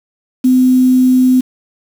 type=tone with quantisation; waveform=sine; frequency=255.3 Hz; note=C4; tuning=42 cents flat; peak=-6 dBFS; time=0.44-1.41 s; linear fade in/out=10 ms; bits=5; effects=none